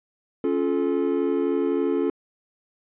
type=chord; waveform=triangle; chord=Db augmented; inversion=none; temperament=equal with one note detuned; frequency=277.2 / 349.2 / 432.7 Hz; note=Db4 / F4 / A4; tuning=0 / 0 / -29 cents; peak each=-23 dBFS; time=0.44-2.1 s; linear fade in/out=2 ms; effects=resampled to 8000 Hz